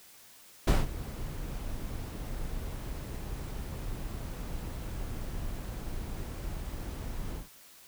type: noise with ADSR envelope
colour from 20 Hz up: brown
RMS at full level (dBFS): -18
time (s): 0.67-7.49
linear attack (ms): 10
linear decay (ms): 180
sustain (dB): -19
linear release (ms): 130
effects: white hiss -55 dBFS RMS until 7.87 s